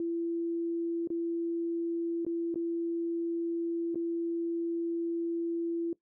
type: tone with dropouts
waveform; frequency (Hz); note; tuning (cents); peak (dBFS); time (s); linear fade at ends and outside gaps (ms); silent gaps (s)
sine; 336.7; E4; +37; -29; 0-5.93; 2; 1.074-1.102 / 2.25-2.265 / 2.543-2.557 / 3.946-3.956
effects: noise-tail reverb RT60 0.1 s tail -20 dB re dry